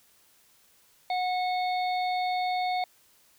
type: harmonic tone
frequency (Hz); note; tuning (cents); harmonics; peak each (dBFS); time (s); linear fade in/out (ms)
731; F#5; -21; 1 / 3 / 5 / 6; -26 / -36 / -40 / -42; 1.1-2.84; 2
effects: white hiss -62 dBFS RMS until 3.38 s